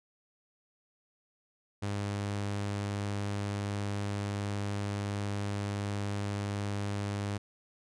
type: tone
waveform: sawtooth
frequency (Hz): 101.4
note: G#2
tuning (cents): -41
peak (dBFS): -28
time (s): 1.82-7.38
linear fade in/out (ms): 10
effects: resampled to 22050 Hz